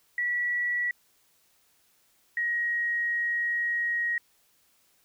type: tone pair in turn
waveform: sine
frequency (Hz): 1941 / 1890.1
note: B6 / A#6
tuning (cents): -31 / +23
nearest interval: unison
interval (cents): 46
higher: first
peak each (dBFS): -25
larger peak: neither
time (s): 0.18-0.91 / 2.37-4.18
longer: second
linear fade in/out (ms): 2
effects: white hiss -66 dBFS RMS until 5.04 s